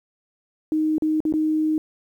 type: tone with dropouts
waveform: sine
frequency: 311.1 Hz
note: D#4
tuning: in tune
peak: -18 dBFS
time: 0.72-1.78 s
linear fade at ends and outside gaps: 1 ms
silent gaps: 0.982-1.022 / 1.204-1.252 / 1.325-1.338 s
effects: 9-bit